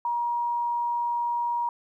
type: tone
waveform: sine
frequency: 951 Hz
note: A#5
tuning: 34 cents sharp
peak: -24 dBFS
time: 0.05-1.69 s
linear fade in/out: 2 ms
effects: 11-bit